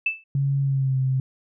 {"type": "tone with exponential decay", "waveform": "sine", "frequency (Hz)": 2637, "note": "E7", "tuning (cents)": 0, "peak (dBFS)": -16, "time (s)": [0.06, 0.24], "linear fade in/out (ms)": 5, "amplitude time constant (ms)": 38}
{"type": "tone with pitch glide", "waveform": "sine", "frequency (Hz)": [138.59, 131.49], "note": ["C#3", "C3"], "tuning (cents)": [0, 9], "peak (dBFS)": -19, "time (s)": [0.35, 1.2], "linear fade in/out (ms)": 2, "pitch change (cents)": -91, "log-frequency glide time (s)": [0.61, 0.97]}
{"effects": []}